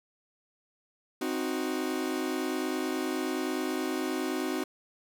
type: chord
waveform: 40% pulse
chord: C diminished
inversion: none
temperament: equal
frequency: 261.6 / 311.1 / 370 Hz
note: C4 / Eb4 / Gb4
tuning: 0 / 0 / 0 cents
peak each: -33 dBFS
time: 1.21-4.64 s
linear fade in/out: 5 ms
effects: none